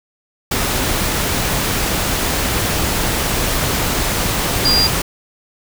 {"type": "tone in noise", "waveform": "sine", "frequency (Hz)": 4800, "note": "D8", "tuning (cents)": 37, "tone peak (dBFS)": -12, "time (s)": [4.65, 4.87], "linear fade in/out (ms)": 5, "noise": "pink", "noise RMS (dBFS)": -18, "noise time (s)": [0.51, 5.02], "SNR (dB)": 3, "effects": []}